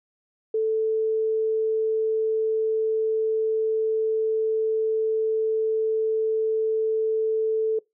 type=tone; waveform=sine; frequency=440 Hz; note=A4; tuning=in tune; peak=-20 dBFS; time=0.54-7.79 s; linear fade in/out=5 ms; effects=noise-tail reverb RT60 0.2 s tail -24 dB re dry